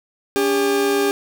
40% pulse tone pair together, 284.3 / 402 Hz, C#4 / G4, +44 / +44 cents, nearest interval tritone, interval 600 cents, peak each -22 / -16 dBFS, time 0.36-1.11 s, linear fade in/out 0 ms, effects none

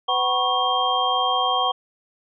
sine tone cluster, 504 / 753 / 977 / 1099 / 3198 Hz, B4 / F#5 / B5 / C#6 / G7, +35 / +30 / -19 / -15 / +34 cents, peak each -30 / -23 / -28 / -23 / -24 dBFS, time 0.08-1.72 s, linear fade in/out 10 ms, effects none

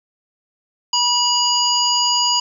harmonic tone, 970 Hz, B5, 31 cents flat, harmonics 1 / 3 / 5 / 7, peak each -20 / -20 / -18 / -23 dBFS, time 0.93-2.4 s, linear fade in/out 5 ms, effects 8-bit

